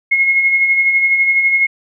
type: tone with tremolo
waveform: sine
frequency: 2163 Hz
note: C#7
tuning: 43 cents flat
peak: -8 dBFS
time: 0.11-1.67 s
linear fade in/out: 10 ms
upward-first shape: sine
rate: 12 Hz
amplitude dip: 45%
effects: none

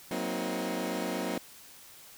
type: chord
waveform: 20% pulse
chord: C half-diminished seventh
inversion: second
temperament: equal with one note detuned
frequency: 185 / 233.1 / 261.6 / 316.2 Hz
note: Gb3 / Bb3 / C4 / Eb4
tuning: 0 / 0 / 0 / +28 cents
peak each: -32 dBFS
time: 0.11-1.38 s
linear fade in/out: 2 ms
effects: white hiss -52 dBFS RMS until 2.17 s

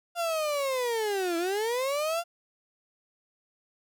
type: linear two-way sweep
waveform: 35% pulse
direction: down then up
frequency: 698.5 to 329.6 to 698.5 Hz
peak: -25 dBFS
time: 0.15-2.24 s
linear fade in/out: 50 ms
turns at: 1.37 s
effects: none

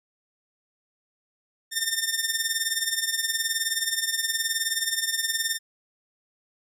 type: tone with tremolo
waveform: 10% pulse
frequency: 1809 Hz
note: A6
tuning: 48 cents sharp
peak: -12 dBFS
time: 1.71-5.59 s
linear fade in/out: 50 ms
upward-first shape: triangle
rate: 19 Hz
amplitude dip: 80%
effects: none

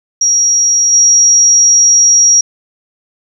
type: tone with level steps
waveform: sine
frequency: 5680 Hz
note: F8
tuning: 28 cents sharp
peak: -7 / -4 dBFS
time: 0.21-2.41 s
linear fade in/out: 5 ms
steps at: 0.92 s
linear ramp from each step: 20 ms
effects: 7-bit

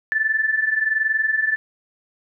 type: tone pair together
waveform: sine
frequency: 1738.8 / 1760 Hz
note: A6 / A6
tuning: -21 / 0 cents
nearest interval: unison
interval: 21 cents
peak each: -23 / -19 dBFS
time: 0.12-1.56 s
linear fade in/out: 0 ms
effects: none

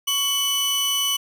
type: tone pair together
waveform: sawtooth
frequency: 1112.9 / 2990 Hz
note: C#6 / F#7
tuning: +6 / +17 cents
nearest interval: octave + perfect fourth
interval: 1711 cents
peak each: -27 / -17 dBFS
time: 0.07-1.17 s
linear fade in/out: 10 ms
effects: none

